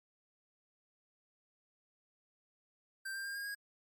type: tone with pitch steps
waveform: square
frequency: 1570 / 1587.3 / 1604.8 / 1622.6 / 1640.5 Hz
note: G6 / G6 / G6 / G#6 / G#6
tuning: +2 / +21 / +40 / -41 / -22 cents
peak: -40 dBFS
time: 3.05-3.55 s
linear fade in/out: 10 ms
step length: 100 ms
effects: Opus 48 kbps